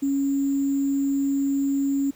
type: tone with sample-and-hold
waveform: sine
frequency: 276.9 Hz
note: C#4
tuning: 2 cents flat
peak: -20 dBFS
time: 0.02-2.11 s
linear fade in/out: 10 ms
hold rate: 7350 Hz
effects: pink hiss -54 dBFS RMS until 2.15 s